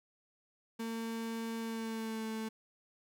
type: tone with pitch glide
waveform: 35% pulse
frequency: 227.2 to 220.9 Hz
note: A#3 to A3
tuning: -44 to +7 cents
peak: -35 dBFS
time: 0.79-2.49 s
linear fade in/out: 10 ms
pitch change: -49 cents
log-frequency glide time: 1.59-2.26 s
effects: none